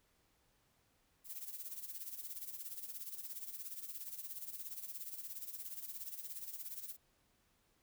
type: noise with tremolo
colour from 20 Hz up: violet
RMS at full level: -44 dBFS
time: 1.24-6.97 s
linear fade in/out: 50 ms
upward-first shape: sine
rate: 17 Hz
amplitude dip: 70%
effects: pink hiss -75 dBFS RMS until 7.82 s